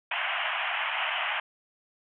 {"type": "band-pass noise", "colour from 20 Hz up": "white", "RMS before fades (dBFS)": -30, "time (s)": [0.11, 1.4], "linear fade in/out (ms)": 5, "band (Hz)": [630, 3100], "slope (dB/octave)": 96, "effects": []}